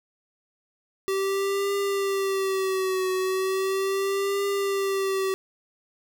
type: tone with vibrato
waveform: square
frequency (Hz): 386.1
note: G4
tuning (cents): -26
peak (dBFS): -24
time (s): 1.08-5.34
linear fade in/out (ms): 0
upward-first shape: triangle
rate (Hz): 0.37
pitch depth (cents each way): 61
effects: none